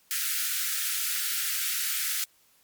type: high-pass noise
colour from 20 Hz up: white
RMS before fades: -29 dBFS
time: 0.11-2.24 s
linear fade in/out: 0 ms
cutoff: 1300 Hz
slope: 96 dB/octave
effects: white hiss -63 dBFS RMS until 2.63 s + MP3 96 kbps